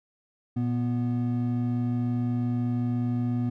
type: tone pair together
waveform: triangle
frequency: 118.84 / 244.5 Hz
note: A#2 / B3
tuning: +34 / -17 cents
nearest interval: octave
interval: 1249 cents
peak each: -25 dBFS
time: 0.56-3.5 s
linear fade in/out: 10 ms
effects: none

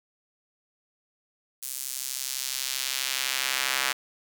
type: tone with high-pass filter sweep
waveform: square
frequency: 66.1 Hz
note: C2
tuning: 18 cents sharp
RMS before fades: -30 dBFS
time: 1.62-3.93 s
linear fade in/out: 10 ms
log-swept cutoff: 8800 to 1600 Hz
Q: 0.87
effects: none

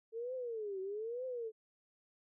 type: tone with vibrato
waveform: sine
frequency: 441.8 Hz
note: A4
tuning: 7 cents sharp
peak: -38 dBFS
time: 0.12-1.52 s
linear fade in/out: 50 ms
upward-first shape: triangle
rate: 1.1 Hz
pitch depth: 290 cents each way
effects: none

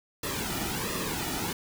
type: noise with flanger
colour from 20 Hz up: pink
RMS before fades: -32 dBFS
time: 0.23-1.53 s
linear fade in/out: 5 ms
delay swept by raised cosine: 1.3 to 1.9 ms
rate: 1.4 Hz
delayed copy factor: -0.7
effects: none

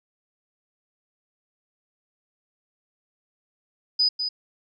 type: tone with echo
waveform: sine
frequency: 4978 Hz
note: D#8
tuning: in tune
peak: -17 dBFS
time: 3.99-4.09 s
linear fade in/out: 10 ms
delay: 200 ms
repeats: 1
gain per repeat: -7 dB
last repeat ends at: 4.29 s
effects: none

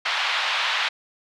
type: band-pass noise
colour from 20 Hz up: white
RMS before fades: -24 dBFS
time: 0.05-0.89 s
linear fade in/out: 10 ms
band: 780 to 3600 Hz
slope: 24 dB/octave
effects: none

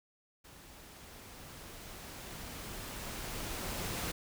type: noise with level ramp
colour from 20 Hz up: pink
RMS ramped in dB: -55 to -37 dBFS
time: 0.44-4.12 s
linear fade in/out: 10 ms
effects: none

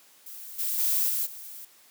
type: noise with level steps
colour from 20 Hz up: violet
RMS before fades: -42 / -29 / -25 / -28 / -42 dBFS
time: 0.26-1.65 s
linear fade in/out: 5 ms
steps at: 0.58 / 0.78 / 1.08 / 1.25 s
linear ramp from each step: 20 ms
effects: white hiss -57 dBFS RMS until 1.9 s + high-pass 200 Hz 12 dB/octave

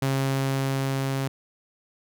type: tone with level ramp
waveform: sawtooth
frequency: 135.3 Hz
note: C#3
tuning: 42 cents flat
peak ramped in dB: -18 to -21 dBFS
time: 0.02-1.28 s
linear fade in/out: 5 ms
effects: none

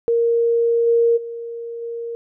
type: tone with level steps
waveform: sine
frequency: 466.2 Hz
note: A#4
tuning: in tune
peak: -14 / -12 / -27 / -25 dBFS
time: 0.08-2.15 s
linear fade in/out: 0 ms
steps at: 0.86 / 1.16 / 1.81 s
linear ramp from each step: 20 ms
effects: none

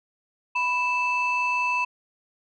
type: tone pair together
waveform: sine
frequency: 987.8 / 2637 Hz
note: B5 / E7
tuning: 0 / 0 cents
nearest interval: octave + perfect fourth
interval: 1700 cents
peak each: -23 dBFS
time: 0.55-1.85 s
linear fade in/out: 10 ms
effects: tanh soft clip ceiling -17 dBFS

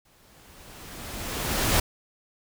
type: noise with exponential growth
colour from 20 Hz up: pink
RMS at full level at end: -21 dBFS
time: 0.05-1.8 s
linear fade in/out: 5 ms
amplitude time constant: 380 ms
effects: none

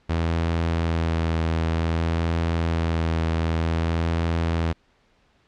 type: tone with vibrato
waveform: sawtooth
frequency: 82.41 Hz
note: E2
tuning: in tune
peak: -17 dBFS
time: 0.09-4.73 s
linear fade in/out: 10 ms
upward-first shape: sine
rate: 0.54 Hz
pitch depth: 17 cents each way
effects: pink hiss -62 dBFS RMS until 5.47 s + low-pass 4000 Hz 12 dB/octave

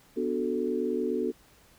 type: chord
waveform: sine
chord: B minor seventh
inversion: none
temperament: equal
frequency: 246.9 / 293.7 / 370 / 440 Hz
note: B3 / D4 / F#4 / A4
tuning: 0 / 0 / 0 / 0 cents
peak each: -32 / -34 / -31 / -31 dBFS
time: 0.16-1.32 s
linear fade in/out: 20 ms
effects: pink hiss -59 dBFS RMS until 1.78 s

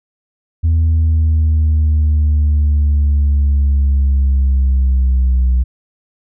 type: linear sweep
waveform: sine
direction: down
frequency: 81.7 to 62.2 Hz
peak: -7 dBFS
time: 0.63-5.64 s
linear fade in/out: 20 ms
effects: tanh soft clip ceiling -8 dBFS

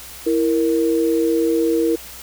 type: tone pair together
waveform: sine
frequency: 330 / 466.2 Hz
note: E4 / A#4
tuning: +2 / 0 cents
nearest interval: tritone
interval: 598 cents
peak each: -17 / -18 dBFS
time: 0.26-1.96 s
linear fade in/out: 10 ms
effects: added 60 Hz sine -46 dBFS peak until 2.22 s + white hiss -37 dBFS RMS until 2.22 s

